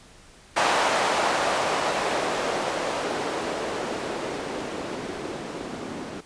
violet noise with low-pass filter sweep, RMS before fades -27 dBFS, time 0.56-6.21 s, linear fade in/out 10 ms, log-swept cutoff 800 to 270 Hz, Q 1.2, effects pink hiss -51 dBFS RMS until 6.25 s + resampled to 22050 Hz

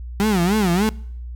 35% pulse tone with vibrato, 192.9 Hz, G3, 28 cents flat, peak -14 dBFS, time 0.2-0.89 s, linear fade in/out 0 ms, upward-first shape sine, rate 3.4 Hz, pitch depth 220 cents each way, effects noise-tail reverb RT60 0.7 s tail -24 dB re dry + added 60 Hz sine -29 dBFS peak until 1.35 s

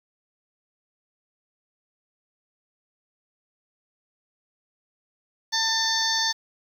harmonic tone, 894 Hz, A5, 27 cents sharp, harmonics 1 / 2 / 4 / 5 / 6 / 7, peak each -30 / -28 / -29 / -26 / -30 / -31 dBFS, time 5.52-6.33 s, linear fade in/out 20 ms, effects 8-bit

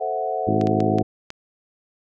sine chord, F# half-diminished seventh, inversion first, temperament equal, 440 / 523.3 / 659.3 / 740 Hz, A4 / C5 / E5 / F#5, 0 / 0 / 0 / 0 cents, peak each -29 / -30 / -28 / -25 dBFS, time 0-1.03 s, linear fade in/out 20 ms
harmonic tone, 53.4 Hz, G#1, 49 cents sharp, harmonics 2 / 3 / 4 / 5 / 6 / 7 / 8, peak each -25 / -30 / -24 / -28 / -24 / -26 / -31 dBFS, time 0.47-1.03 s, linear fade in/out 5 ms
clicks, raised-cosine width 0.2 ms, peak -16 dBFS, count 5, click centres 0.613 / 0.671 / 0.804 / 0.985 / 1.304 s
effects none

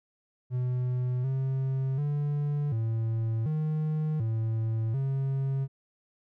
triangle tone with pitch steps, 125.3 / 133.2 / 145.9 / 112.7 / 154.7 / 111.9 / 135.5 Hz, B2 / C3 / D3 / A2 / D#3 / A2 / C#3, +25 / +31 / -11 / +42 / -10 / +30 / -39 cents, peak -24 dBFS, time 0.5-5.68 s, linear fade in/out 50 ms, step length 740 ms, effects none

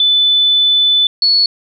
sine tone pair in turn, 3500 / 4402 Hz, A7 / C#8, -10 / -13 cents, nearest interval major third, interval 397 cents, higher second, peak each -8 dBFS, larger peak neither, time 0-1.07 / 1.22-1.46 s, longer first, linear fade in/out 2 ms, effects none

